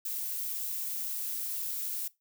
violet noise, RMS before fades -35 dBFS, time 0.05-2.08 s, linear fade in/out 5 ms, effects noise-tail reverb RT60 0.2 s tail -20 dB re dry

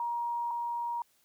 sine tone pair in turn, 946 / 946 Hz, A#5 / A#5, +25 / +25 cents, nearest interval unison, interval 0 cents, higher neither, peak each -30 / -31 dBFS, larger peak first, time 0-0.51 / 0.51-1.02 s, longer neither, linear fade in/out 2 ms, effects white hiss -69 dBFS RMS until 1.24 s

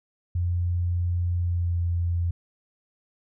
sine tone with pitch glide, 87.7 to 86.19 Hz, F2 to F2, +8 to -22 cents, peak -22 dBFS, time 0.35-2.31 s, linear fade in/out 5 ms, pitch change -30 cents, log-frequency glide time 1.36-1.81 s, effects none

